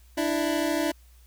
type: tone pair together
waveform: 25% pulse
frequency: 296.4 / 329.6 Hz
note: D4 / E4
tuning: +16 / 0 cents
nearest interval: major second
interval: 184 cents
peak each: -23 dBFS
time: 0.17-0.92 s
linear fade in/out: 10 ms
effects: added 60 Hz sine -51 dBFS peak until 1.26 s + white hiss -62 dBFS RMS until 1.26 s